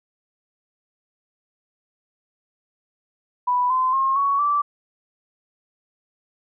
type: tone with pitch steps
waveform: sine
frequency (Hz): 987.8 / 1029.2 / 1072.2 / 1117.1 / 1163.9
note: B5 / C6 / C6 / C#6 / D6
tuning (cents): 0 / -29 / +42 / +13 / -16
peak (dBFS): -17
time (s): 3.47-4.62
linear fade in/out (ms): 10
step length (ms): 230
effects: none